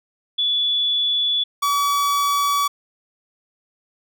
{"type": "tone pair in turn", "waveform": ["sine", "45% pulse"], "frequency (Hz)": [3437, 1141], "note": ["A7", "C#6"], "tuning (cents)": [-41, 50], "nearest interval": "octave + perfect fifth", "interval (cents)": 1909, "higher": "first", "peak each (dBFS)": -17, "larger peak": "neither", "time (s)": [[0.38, 1.44], [1.62, 2.68]], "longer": "neither", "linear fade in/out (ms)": 10, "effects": []}